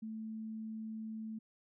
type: tone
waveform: sine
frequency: 220 Hz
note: A3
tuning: in tune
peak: -40 dBFS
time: 0.02-1.39 s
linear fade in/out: 10 ms
effects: none